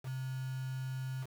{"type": "tone with quantisation", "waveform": "sine", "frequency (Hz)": 130.81, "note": "C3", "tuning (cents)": 0, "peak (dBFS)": -36, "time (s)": [0.03, 1.27], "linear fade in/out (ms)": 50, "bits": 8, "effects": []}